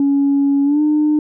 sine tone with pitch glide, 280 to 301.8 Hz, C#4 to D4, +18 to +47 cents, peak -10 dBFS, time 0-1.19 s, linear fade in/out 2 ms, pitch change +129 cents, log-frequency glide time 0.64-0.81 s, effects tanh soft clip ceiling -8 dBFS

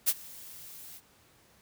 blue noise with ADSR envelope, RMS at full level -23 dBFS, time 0.06-1.01 s, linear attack 25 ms, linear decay 46 ms, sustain -24 dB, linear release 46 ms, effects pink hiss -62 dBFS RMS until 1.61 s + high-pass 60 Hz 12 dB/octave

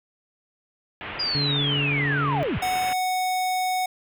white low-pass noise, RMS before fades -35 dBFS, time 1.01-2.93 s, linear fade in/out 0 ms, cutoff 3000 Hz, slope 48 dB/octave
sine linear sweep, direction down, 4927 to 46 Hz, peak -23 dBFS, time 1.19-2.59 s, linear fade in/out 10 ms
harmonic tone, 142.7 Hz, D3, 49 cents flat, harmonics 1 / 2 / 3, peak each -25 / -31 / -35 dBFS, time 1.35-2.43 s, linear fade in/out 0 ms
square tone, 740 Hz, F#5, in tune, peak -23 dBFS, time 2.62-3.86 s, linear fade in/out 5 ms
effects none

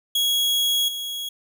40% pulse tone with level steps, 3322 Hz, G#7, in tune, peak -18 / -27 dBFS, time 0.15-1.29 s, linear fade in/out 5 ms, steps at 0.88 s, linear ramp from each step 5 ms, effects none

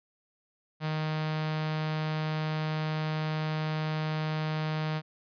sawtooth tone with notch filter, 155.56 Hz, D#3, in tune, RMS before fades -31 dBFS, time 0.8-5.02 s, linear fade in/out 50 ms, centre 350 Hz, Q 1.4, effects resampled to 11025 Hz

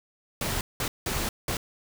pink noise bursts at uneven times, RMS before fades -29 dBFS, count 4, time 0.41-0.61 / 0.8-0.88 / 1.06-1.29 / 1.48-1.57 s, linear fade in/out 2 ms, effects none

